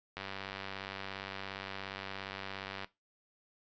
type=click train; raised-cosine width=0.3 ms; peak=-24 dBFS; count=261; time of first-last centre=0.17-2.845 s; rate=97.2 Hz; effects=noise-tail reverb RT60 0.2 s tail -17 dB re dry + resampled to 16000 Hz